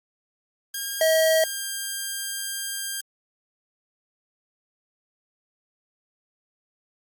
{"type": "tone with pitch glide", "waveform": "5% pulse", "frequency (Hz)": [1618, 1599.4], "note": ["G#6", "G6"], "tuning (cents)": [-46, 34], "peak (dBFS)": -18, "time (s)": [0.74, 3.01], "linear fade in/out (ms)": 5, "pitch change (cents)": -20, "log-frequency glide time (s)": [1.06, 1.68]}
{"type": "tone", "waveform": "square", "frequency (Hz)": 640, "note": "D#5", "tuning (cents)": 49, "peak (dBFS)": -18, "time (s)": [1.01, 1.44], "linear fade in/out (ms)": 2}
{"effects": ["Opus 48 kbps"]}